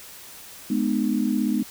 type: tone cluster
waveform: sine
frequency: 211.3 / 249 / 304.7 Hz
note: G#3 / B3 / D#4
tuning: +30 / +14 / -36 cents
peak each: -24 / -24 / -26 dBFS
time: 0.7-1.63 s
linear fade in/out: 5 ms
effects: white hiss -43 dBFS RMS until 1.7 s